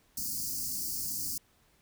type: band-stop noise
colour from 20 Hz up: white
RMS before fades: -35 dBFS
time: 0.17-1.38 s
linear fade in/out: 5 ms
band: 320 to 4500 Hz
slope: 96 dB/octave
effects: pink hiss -67 dBFS RMS until 1.81 s